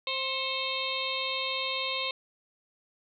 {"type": "harmonic tone with a mistuned harmonic", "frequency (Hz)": 527, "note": "C5", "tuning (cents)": 12, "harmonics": [1, 2, 4, 5, 6, 7, 8], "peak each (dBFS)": [-38, -37, -38, -36, -38, -35, -38], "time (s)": [0.07, 2.11], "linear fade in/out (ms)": 2, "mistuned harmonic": 4, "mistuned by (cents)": 61, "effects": []}